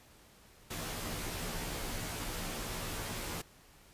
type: noise with comb filter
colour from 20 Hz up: pink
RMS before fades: -39 dBFS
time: 0.7-3.42 s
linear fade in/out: 10 ms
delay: 15 ms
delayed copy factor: -0.9
effects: pink hiss -60 dBFS RMS until 3.93 s + resampled to 32000 Hz